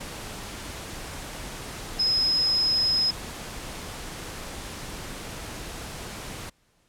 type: tone in noise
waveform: sine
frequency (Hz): 5110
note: D#8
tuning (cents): +45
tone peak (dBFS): -20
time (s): 1.99-3.11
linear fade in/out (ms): 10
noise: pink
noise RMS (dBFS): -37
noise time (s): 0-6.5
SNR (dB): +14
effects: pink hiss -66 dBFS RMS until 6.88 s + low-pass 11000 Hz 12 dB/octave